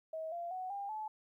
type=tone with pitch steps; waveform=sine; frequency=639 / 688.8 / 742.5 / 800.5 / 862.9 Hz; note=D#5 / F5 / F#5 / G5 / A5; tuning=+46 / -24 / +6 / +36 / -34 cents; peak=-38 dBFS; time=0.13-1.08 s; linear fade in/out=5 ms; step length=190 ms; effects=13-bit